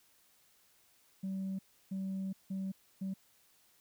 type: tone bursts at uneven times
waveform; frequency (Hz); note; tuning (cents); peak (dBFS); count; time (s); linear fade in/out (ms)
sine; 191.7; G3; -38; -33; 4; 1.23-1.59 / 1.91-2.33 / 2.5-2.72 / 3.01-3.14; 10
effects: tanh soft clip ceiling -33 dBFS + white hiss -68 dBFS RMS until 3.8 s